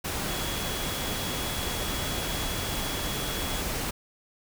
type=tone in noise; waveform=sine; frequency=3354 Hz; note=G#7; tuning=16 cents sharp; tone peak=-38 dBFS; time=0.28-3.61 s; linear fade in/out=10 ms; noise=pink; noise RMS=-31 dBFS; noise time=0.04-3.91 s; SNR=-10 dB; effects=none